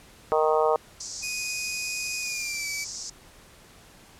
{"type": "harmonic tone", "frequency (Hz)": 155.56, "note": "D#3", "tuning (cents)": 0, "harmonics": [3, 4, 5, 6, 7, 8], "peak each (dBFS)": [-23, -25, -27, -29, -30, -31], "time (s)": [0.32, 0.76], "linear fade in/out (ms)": 0}
{"type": "band-pass noise", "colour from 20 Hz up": "pink", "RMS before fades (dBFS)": -37, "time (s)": [1, 3.1], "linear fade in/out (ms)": 5, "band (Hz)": [5000, 7300], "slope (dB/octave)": 48}
{"type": "tone with pitch glide", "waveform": "sawtooth", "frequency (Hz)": [2489, 2296], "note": ["D#7", "D7"], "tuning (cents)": [0, -40], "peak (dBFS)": -27, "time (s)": [1.22, 2.85], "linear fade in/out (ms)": 20, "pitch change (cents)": -140, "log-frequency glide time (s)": [2.21, 2.68]}
{"effects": ["pink hiss -52 dBFS RMS until 4.19 s", "low-pass 12000 Hz 12 dB/octave"]}